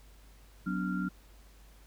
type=tone cluster; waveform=sine; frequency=184.8 / 248.5 / 289.7 / 1388 Hz; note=F#3 / B3 / D4 / F6; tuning=-2 / +11 / -24 / -11 cents; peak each=-32 / -39 / -37 / -39 dBFS; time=0.66-1.09 s; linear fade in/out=10 ms; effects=added 50 Hz sine -54 dBFS peak until 1.86 s + pink hiss -62 dBFS RMS until 1.86 s